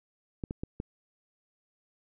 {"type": "clicks", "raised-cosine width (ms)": 3, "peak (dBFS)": -21, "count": 4, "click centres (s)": [0.438, 0.509, 0.635, 0.801], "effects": []}